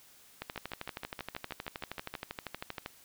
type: two click trains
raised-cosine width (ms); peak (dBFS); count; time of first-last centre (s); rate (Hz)
0.3; -23 / -21; 11 / 32; 0.56-2.14 / 0.42-2.861; 6.33 / 12.7
effects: white hiss -59 dBFS RMS until 3.04 s